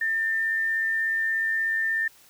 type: tone with amplitude modulation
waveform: sine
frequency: 1798 Hz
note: A6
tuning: 37 cents sharp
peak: -21 dBFS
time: 0.01-2.08 s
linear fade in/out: 5 ms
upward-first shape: sine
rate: 96.6 Hz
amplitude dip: 30%
effects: white hiss -55 dBFS RMS until 2.29 s